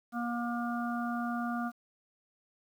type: harmonic tone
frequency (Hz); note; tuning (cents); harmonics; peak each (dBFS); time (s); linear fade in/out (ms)
237.9; A#3; +35; 1 / 3 / 5 / 6; -33 / -38 / -40 / -41; 0.12-1.72; 50
effects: 10-bit